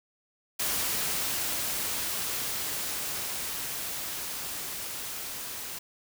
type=noise with level ramp; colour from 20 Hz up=white; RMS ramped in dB=-29 to -38 dBFS; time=0.59-5.79 s; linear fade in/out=10 ms; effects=none